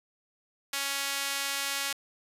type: tone with high-pass filter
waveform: sawtooth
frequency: 277.9 Hz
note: C#4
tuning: 4 cents sharp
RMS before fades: -32 dBFS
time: 0.73-1.93 s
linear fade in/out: 5 ms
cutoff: 1900 Hz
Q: 0.6
effects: resampled to 32000 Hz